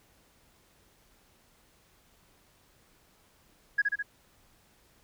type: tone with echo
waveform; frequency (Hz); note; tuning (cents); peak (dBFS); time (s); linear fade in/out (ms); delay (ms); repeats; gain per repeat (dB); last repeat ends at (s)
sine; 1661.2; G#6; 0; -20; 3.78-3.82; 10; 69; 3; -3; 4.027
effects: tanh soft clip ceiling -17 dBFS + pink hiss -64 dBFS RMS until 5.03 s